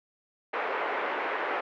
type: band-pass noise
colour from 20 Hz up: pink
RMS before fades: -31 dBFS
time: 0.53-1.61 s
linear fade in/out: 10 ms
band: 420 to 2200 Hz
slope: 24 dB/octave
effects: none